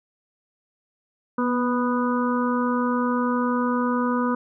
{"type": "harmonic tone with a mistuned harmonic", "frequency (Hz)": 246.9, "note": "B3", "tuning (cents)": 0, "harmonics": [1, 2, 4, 5, 6], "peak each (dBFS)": [-22, -28, -28, -29, -34], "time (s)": [1.38, 4.35], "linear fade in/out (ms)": 5, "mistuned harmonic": 1, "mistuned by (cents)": -21, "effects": []}